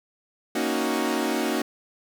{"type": "chord", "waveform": "sawtooth", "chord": "D# minor seventh", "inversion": "second", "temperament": "equal", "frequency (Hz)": [233.1, 277.2, 311.1, 370], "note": ["A#3", "C#4", "D#4", "F#4"], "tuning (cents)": [0, 0, 0, 0], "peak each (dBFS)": -25, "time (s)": [0.55, 1.62], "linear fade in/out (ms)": 5, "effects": []}